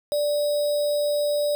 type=tone with sample-and-hold; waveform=sine; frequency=587 Hz; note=D5; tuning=1 cent flat; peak=-20 dBFS; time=0.12-1.55 s; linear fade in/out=0 ms; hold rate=4410 Hz; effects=none